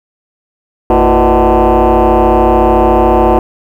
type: tone with frequency modulation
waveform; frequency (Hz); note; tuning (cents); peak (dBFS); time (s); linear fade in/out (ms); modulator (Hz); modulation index
sine; 191.6; G3; -39; -3; 0.9-3.39; 2; 139; 5.5
effects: tanh soft clip ceiling -3 dBFS + 7-bit